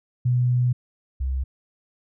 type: tone pair in turn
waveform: sine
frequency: 123.9 / 65.63 Hz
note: B2 / C2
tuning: +6 / +6 cents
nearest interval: major seventh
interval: 1100 cents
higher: first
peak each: -17 / -22 dBFS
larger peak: first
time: 0.25-0.73 / 1.2-1.44 s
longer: first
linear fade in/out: 10 ms
effects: none